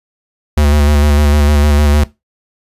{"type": "tone with vibrato", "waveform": "square", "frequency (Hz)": 73.42, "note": "D2", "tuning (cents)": 0, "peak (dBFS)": -8, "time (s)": [0.57, 2.04], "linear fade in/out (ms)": 5, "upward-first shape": "square", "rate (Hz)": 6.6, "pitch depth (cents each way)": 29, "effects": ["noise-tail reverb RT60 0.2 s tail -18 dB re dry", "resampled to 32000 Hz"]}